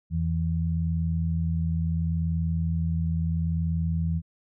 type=tone pair together; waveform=sine; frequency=84.09 / 164.81 Hz; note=E2 / E3; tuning=+35 / 0 cents; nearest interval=octave; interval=1165 cents; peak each=-26 dBFS; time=0.1-4.22 s; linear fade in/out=50 ms; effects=none